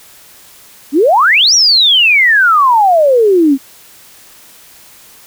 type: exponential two-way sweep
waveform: sine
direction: up then down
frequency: 259 to 5890 to 259 Hz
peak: -5 dBFS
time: 0.92-3.58 s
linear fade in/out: 50 ms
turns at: 1.54 s
effects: white hiss -40 dBFS RMS until 5.26 s